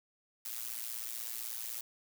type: noise with amplitude modulation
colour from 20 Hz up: blue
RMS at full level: -37 dBFS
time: 0.45-1.81 s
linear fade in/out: 5 ms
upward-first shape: sine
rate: 116 Hz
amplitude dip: 85%
effects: none